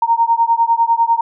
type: beating tone pair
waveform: sine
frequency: 920 / 930 Hz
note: A#5 / A#5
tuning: -23 / -4 cents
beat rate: 10 Hz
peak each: -14 dBFS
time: 0.02-1.21 s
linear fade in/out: 5 ms
effects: none